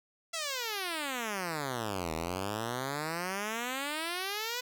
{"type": "exponential two-way sweep", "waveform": "5% pulse", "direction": "down then up", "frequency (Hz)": [680, 78, 504], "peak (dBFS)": -22, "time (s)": [0.33, 4.61], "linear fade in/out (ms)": 10, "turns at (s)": 2.13, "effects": []}